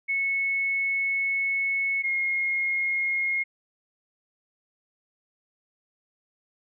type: tone pair in turn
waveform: sine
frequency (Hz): 2200 / 2149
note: C#7 / C7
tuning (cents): -14 / +46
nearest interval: unison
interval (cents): 40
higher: first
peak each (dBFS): -23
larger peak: neither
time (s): 0.08-2.03 / 2.03-3.44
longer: first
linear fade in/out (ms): 20
effects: none